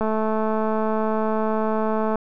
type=click train; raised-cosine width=1 ms; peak=-11 dBFS; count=469; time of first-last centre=0.01-2.157 s; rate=218 Hz; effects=none